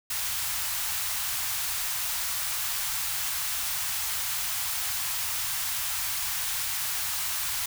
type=band-stop noise; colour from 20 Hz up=white; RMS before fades=-30 dBFS; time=0.1-7.66 s; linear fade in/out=5 ms; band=130 to 790 Hz; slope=24 dB/octave; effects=none